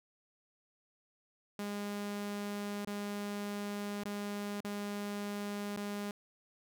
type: tone with dropouts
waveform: sawtooth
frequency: 204.4 Hz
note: G#3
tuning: 27 cents flat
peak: -33 dBFS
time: 1.59-6.11 s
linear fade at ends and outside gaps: 2 ms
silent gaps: 2.849-2.873 / 4.035-4.054 / 4.606-4.646 / 5.763-5.771 s
effects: none